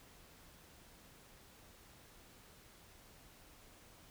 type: silence
effects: pink hiss -61 dBFS RMS until 4.1 s

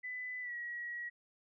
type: tone with pitch glide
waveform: sine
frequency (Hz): 2000 to 1913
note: B6 to A#6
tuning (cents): +21 to +44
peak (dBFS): -39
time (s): 0.03-1.1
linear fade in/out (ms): 20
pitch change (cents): -77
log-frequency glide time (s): 0.41-0.54
effects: none

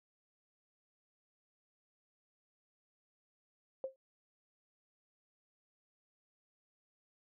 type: tone with exponential decay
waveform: sine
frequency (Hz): 530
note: C5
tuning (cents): +22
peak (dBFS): -32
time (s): 3.84-3.96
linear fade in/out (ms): 1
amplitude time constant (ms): 24
effects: none

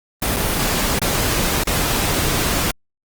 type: noise with dropouts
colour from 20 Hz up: pink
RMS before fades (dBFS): -19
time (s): 0.22-2.71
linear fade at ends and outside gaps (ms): 2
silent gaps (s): 0.363-0.367 / 0.989-1.017 / 1.636-1.671
effects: Opus 24 kbps

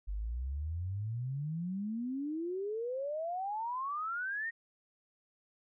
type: exponential sweep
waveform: sine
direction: up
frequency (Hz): 47.58 to 1886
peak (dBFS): -34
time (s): 0.07-4.51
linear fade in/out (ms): 20
effects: none

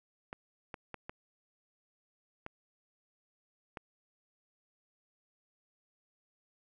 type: clicks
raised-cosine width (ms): 0.5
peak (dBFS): -26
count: 6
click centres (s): 0.329 / 0.742 / 0.943 / 1.095 / 2.464 / 3.772
effects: none

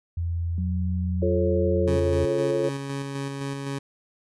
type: tone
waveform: sine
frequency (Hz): 84.9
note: F2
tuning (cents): -48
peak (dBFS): -24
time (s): 0.17-2.25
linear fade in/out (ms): 5
type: tone with pitch glide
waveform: sine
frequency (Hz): 182.4 to 185.59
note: F#3 to F#3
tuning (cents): -24 to +6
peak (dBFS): -28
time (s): 0.58-1.96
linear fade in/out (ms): 2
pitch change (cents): +30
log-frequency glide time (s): 1.15-1.5
type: chord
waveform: sine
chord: F augmented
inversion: none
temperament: just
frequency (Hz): 349.2 / 436.5 / 545.7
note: F4 / A4 / C#5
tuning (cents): 0 / -14 / -27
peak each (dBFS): -26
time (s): 1.22-2.69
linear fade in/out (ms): 5
type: tone with tremolo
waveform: 20% pulse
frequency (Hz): 138.6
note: C#3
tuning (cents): 0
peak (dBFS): -23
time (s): 1.87-3.79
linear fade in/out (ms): 10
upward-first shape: square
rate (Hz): 3.9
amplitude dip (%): 30
effects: resampled to 24000 Hz

